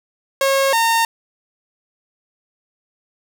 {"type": "tone pair in turn", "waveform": "sawtooth", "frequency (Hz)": [544, 914.9], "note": ["C#5", "A#5"], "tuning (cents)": [-33, -33], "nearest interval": "major sixth", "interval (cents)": 900, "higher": "second", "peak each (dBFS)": -10, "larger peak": "neither", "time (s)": [[0.41, 0.73], [0.73, 1.05]], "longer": "neither", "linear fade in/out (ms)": 2, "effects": []}